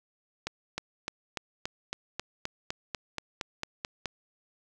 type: accelerating click train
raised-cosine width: 0.2 ms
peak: -15 dBFS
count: 15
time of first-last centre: 0.47-4.057 s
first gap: 310 ms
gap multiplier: 0.97
effects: none